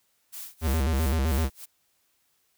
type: noise with tremolo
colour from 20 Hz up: blue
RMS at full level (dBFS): -38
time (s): 0.32-1.66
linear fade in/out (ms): 20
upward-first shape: sine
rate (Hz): 3.1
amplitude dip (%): 95
type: tone with vibrato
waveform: square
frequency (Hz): 73.42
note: D2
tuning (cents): 0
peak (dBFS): -23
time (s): 0.61-1.5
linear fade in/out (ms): 50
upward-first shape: square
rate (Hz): 7.8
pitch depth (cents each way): 160
effects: white hiss -70 dBFS RMS until 2.57 s